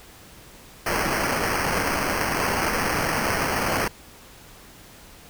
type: noise with sample-and-hold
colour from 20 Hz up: violet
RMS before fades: -24 dBFS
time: 0.86-3.88 s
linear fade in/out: 5 ms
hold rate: 3675 Hz
effects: pink hiss -47 dBFS RMS until 5.29 s